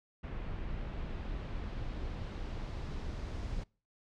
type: noise with low-pass filter sweep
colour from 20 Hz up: brown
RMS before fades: -39 dBFS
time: 0.23-3.64 s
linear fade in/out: 10 ms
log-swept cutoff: 2600 to 5900 Hz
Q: 1.1
effects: noise-tail reverb RT60 0.4 s tail -26 dB re dry